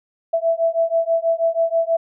sine beating tone pair, 659.3 / 665.5 Hz, E5 / E5, 0 / +16 cents, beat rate 6.2 Hz, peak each -19 dBFS, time 0.33-1.97 s, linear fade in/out 10 ms, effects none

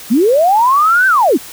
sine linear two-way sweep, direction up then down, 200 to 1568 to 200 Hz, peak -7 dBFS, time 0.1-1.38 s, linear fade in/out 20 ms, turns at 1.07 s, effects white hiss -32 dBFS RMS until 1.52 s

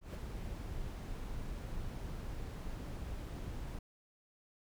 brown noise with ADSR envelope, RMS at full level -39 dBFS, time 0.01-3.79 s, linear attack 140 ms, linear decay 5 ms, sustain -3 dB, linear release 5 ms, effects none

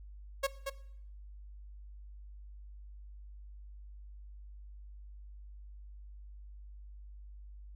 sawtooth tone with echo, 548 Hz, C#5, 20 cents flat, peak -24 dBFS, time 0.43-0.47 s, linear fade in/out 10 ms, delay 230 ms, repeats 1, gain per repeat -6 dB, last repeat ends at 0.7 s, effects noise-tail reverb RT60 0.7 s tail -18 dB re dry + added 50 Hz sine -47 dBFS peak until 7.75 s

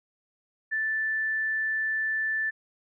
sine tone, 1760 Hz, A6, in tune, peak -25 dBFS, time 0.71-2.51 s, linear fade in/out 20 ms, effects none

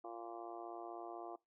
harmonic tone, 116 Hz, A#2, 8 cents flat, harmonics 3 / 4 / 5 / 6 / 7 / 8 / 9 / 10, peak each -50 / -56 / -58 / -49 / -55 / -62 / -57 / -58 dBFS, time 0.04-1.36 s, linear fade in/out 5 ms, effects noise-tail reverb RT60 0.2 s tail -22 dB re dry

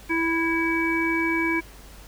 harmonic tone with a mistuned harmonic, 329.6 Hz, E4, in tune, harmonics 1 / 3 / 5 / 7, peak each -24 / -30 / -30 / -25 dBFS, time 0.09-1.61 s, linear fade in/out 20 ms, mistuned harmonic 7, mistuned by -17 cents, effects added 50 Hz sine -45 dBFS peak until 2.07 s + pink hiss -48 dBFS RMS until 2.07 s

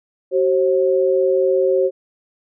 sine tone pair together, 379.1 / 535.5 Hz, F#4 / C5, +42 / +40 cents, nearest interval tritone, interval 598 cents, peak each -16 dBFS, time 0.31-1.91 s, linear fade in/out 50 ms, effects none

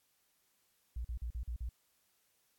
sine tone bursts, 58.8 Hz, A#1, 16 cents sharp, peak -36 dBFS, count 6, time 0.96-1.692 s, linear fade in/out 5 ms, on 87 ms, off 42 ms, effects white hiss -75 dBFS RMS until 2.58 s + AAC 64 kbps

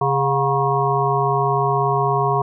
harmonic tone with a mistuned harmonic, 136.5 Hz, C#3, 26 cents flat, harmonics 1 / 3 / 5 / 7 / 8, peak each -22 / -22 / -22 / -22 / -22 dBFS, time 0.01-2.42 s, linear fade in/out 5 ms, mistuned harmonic 5, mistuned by +83 cents, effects none

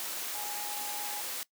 sine tone in noise, 830.6 Hz, G#5, in tune, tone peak -41 dBFS, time 0.35-1.21 s, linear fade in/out 0 ms, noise white, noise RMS -37 dBFS, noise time 0-1.43 s, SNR -7 dB, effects noise-tail reverb RT60 0.1 s tail -20 dB re dry + high-pass 300 Hz 12 dB/octave

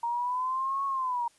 sine linear two-way sweep, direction up then down, 932.3 to 1108.7 to 932.3 Hz, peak -27 dBFS, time 0.03-1.28 s, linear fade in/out 5 ms, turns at 0.85 s, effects white hiss -63 dBFS RMS until 1.38 s + resampled to 24000 Hz

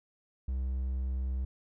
triangle tone, 64.7 Hz, C2, 19 cents flat, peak -28 dBFS, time 0.48-1.45 s, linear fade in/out 5 ms, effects none

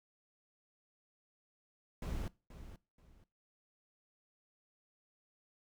brown noise with echo, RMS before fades -39 dBFS, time 2.02-2.28 s, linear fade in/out 2 ms, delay 480 ms, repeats 2, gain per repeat -12 dB, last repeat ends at 3.24 s, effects noise-tail reverb RT60 0.3 s tail -21 dB re dry

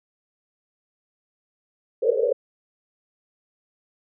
white band-pass noise, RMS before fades -21 dBFS, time 2.02-2.33 s, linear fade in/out 10 ms, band 440 to 540 Hz, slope 96 dB/octave, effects none

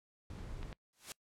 brown noise, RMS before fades -45 dBFS, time 0.3-0.73 s, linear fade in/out 2 ms
clicks, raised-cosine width 0.3 ms, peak -33 dBFS, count 2, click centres 0.63 / 0.728 s
white noise with exponential growth, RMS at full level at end -40 dBFS, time 0.93-1.12 s, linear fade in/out 0 ms, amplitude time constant 40 ms
effects noise-tail reverb RT60 0.1 s tail -24 dB re dry + low-pass 10000 Hz 12 dB/octave

